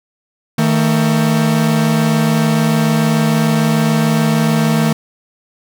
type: tone pair together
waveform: 45% pulse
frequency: 157.51 / 224.3 Hz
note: D#3 / A3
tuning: +22 / +34 cents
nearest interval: tritone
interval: 612 cents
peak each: -14 dBFS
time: 0.58-4.93 s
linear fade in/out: 5 ms
effects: none